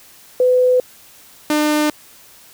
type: tone pair in turn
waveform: sine / sawtooth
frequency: 503 / 301.2 Hz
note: B4 / D4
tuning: +32 / +44 cents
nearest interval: major sixth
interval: 888 cents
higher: first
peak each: -10 dBFS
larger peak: neither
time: 0.4-0.8 / 1.5-1.9 s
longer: neither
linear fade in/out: 2 ms
effects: white hiss -45 dBFS RMS until 2.53 s